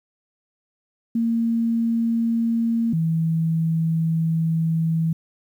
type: tone pair in turn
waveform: sine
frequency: 230 / 162.63 Hz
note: A#3 / E3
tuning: -23 / -23 cents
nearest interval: tritone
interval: 600 cents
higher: first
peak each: -18 dBFS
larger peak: neither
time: 1.15-2.93 / 2.93-5.13 s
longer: second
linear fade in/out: 5 ms
effects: 9-bit